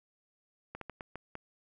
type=slowing click train; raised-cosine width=0.5 ms; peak=-26 dBFS; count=6; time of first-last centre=0.75-1.354 s; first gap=63 ms; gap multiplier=1.33; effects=none